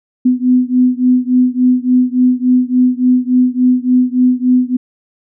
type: beating tone pair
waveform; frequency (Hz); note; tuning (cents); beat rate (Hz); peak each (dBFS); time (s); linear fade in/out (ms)
sine; 250 / 253.5; B3 / B3; +21 / +45; 3.5; -11 / -12; 0.25-4.77; 10
effects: none